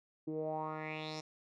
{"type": "tone with low-pass filter sweep", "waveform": "10% pulse", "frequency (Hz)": 155.56, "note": "D#3", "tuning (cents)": 0, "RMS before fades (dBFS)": -40, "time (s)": [0.27, 1.21], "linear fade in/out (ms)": 10, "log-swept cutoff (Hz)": [330, 5900], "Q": 4.7, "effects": []}